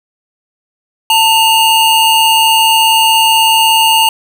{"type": "tone pair together", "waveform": "square", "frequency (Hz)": [895.5, 2843], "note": ["A5", "F7"], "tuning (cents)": [30, 30], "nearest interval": "octave + minor sixth", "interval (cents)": 2000, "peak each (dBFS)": -10, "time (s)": [1.1, 4.09], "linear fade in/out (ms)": 2, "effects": []}